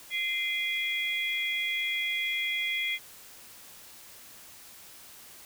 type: tone cluster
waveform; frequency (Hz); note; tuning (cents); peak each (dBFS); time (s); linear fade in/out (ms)
sine; 2072 / 2424 / 3326; C7 / D#7 / G#7; -17 / -46 / +2; -30 / -35 / -33; 0.1-2.99; 50
effects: white hiss -50 dBFS RMS until 5.45 s